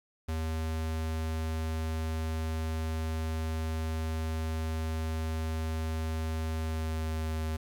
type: tone with pitch glide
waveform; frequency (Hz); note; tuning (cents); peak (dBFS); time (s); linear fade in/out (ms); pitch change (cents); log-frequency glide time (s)
square; 80 to 79.13; D#2 to D#2; +49 to +30; -31; 0.28-7.57; 10; -19; 6.55-7.45
effects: 10-bit